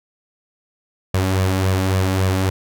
sawtooth tone with flanger, 94.5 Hz, F#2, 37 cents sharp, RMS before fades -18 dBFS, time 1.14-2.5 s, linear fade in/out 5 ms, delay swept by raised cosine 1.7 to 3.7 ms, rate 3.6 Hz, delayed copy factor +0.55, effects none

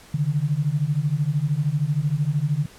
sine beating tone pair, 140.1 / 153.1 Hz, C#3 / D#3, +19 / -28 cents, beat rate 13 Hz, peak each -23 / -22 dBFS, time 0.14-2.66 s, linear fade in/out 5 ms, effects pink hiss -48 dBFS RMS until 2.78 s + low-pass 12000 Hz 12 dB/octave

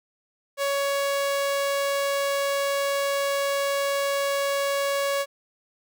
sawtooth tone, 559 Hz, C#5, 14 cents sharp, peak -19 dBFS, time 0.57-5.26 s, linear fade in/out 50 ms, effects none

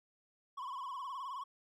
triangle tone with vibrato, 1051 Hz, C6, 7 cents sharp, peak -38 dBFS, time 0.57-1.44 s, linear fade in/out 10 ms, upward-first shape sine, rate 19 Hz, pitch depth 120 cents each way, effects none

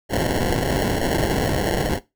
violet noise with sample-and-hold, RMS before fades -21 dBFS, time 0.09-2 s, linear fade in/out 50 ms, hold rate 1225 Hz, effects noise-tail reverb RT60 0.2 s tail -17 dB re dry

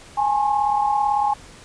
sine tone cluster, 825 / 863 / 1077 Hz, G#5 / A5 / C6, -12 / -34 / +50 cents, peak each -18 / -25 / -26 dBFS, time 0.17-1.34 s, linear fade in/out 10 ms, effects pink hiss -44 dBFS RMS until 1.64 s + resampled to 22050 Hz

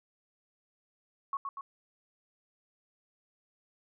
sine tone with echo, 1104 Hz, C#6, 7 cents flat, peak -30 dBFS, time 1.33-1.37 s, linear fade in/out 2 ms, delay 120 ms, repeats 2, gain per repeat -4 dB, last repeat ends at 1.61 s, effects none

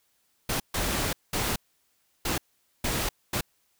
pink noise bursts at uneven times, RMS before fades -28 dBFS, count 6, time 0.49-0.6 / 0.74-1.13 / 1.33-1.56 / 2.25-2.38 / 2.84-3.09 / 3.33-3.41 s, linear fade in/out 5 ms, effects white hiss -70 dBFS RMS until 3.79 s

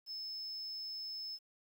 sine tone, 5230 Hz, E8, 15 cents flat, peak -39 dBFS, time 0.06-1.39 s, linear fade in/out 50 ms, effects tanh soft clip ceiling -38 dBFS + 11-bit

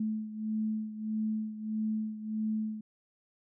sine beating tone pair, 216.5 / 218.1 Hz, A3 / A3, -28 / -15 cents, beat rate 1.6 Hz, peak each -32 / -37 dBFS, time 0-2.81 s, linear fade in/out 5 ms, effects none

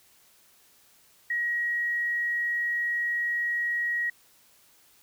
sine tone, 1900 Hz, A#6, 33 cents sharp, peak -25 dBFS, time 1.3-4.1 s, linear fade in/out 5 ms, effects white hiss -60 dBFS RMS until 5.02 s

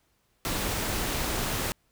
pink noise with amplitude modulation, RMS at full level -28 dBFS, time 0.45-1.72 s, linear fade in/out 0 ms, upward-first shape sine, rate 284 Hz, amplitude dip 35%, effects pink hiss -70 dBFS RMS until 1.91 s

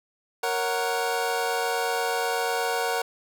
25% pulse chord, F# major, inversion first, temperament equal, 466.2 / 554.4 / 740 Hz, A#4 / C#5 / F#5, 0 / 0 / 0 cents, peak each -24 / -29 / -24 dBFS, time 0.43-3.02 s, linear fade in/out 5 ms, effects none

